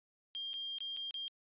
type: tone with dropouts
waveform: sine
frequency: 3203 Hz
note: G7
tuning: 37 cents sharp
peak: -38 dBFS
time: 0.35-1.28 s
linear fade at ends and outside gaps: 0 ms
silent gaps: 0.533-0.54 / 0.784-0.805 / 0.965-0.971 / 1.109-1.142 s
effects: resampled to 8000 Hz